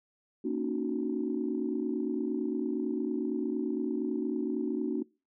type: chord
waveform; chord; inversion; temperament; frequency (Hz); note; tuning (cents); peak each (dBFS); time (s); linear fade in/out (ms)
sine; D# minor seventh; second; equal with one note detuned; 233.1 / 277.2 / 306 / 370; A#3 / C#4 / D#4 / F#4; 0 / 0 / -29 / 0; -34; 0.44-5.03; 10
effects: noise-tail reverb RT60 0.3 s tail -23 dB re dry + tanh soft clip ceiling -19 dBFS